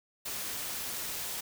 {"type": "noise", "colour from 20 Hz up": "white", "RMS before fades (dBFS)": -37, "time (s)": [0.25, 1.41], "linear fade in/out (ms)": 10, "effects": []}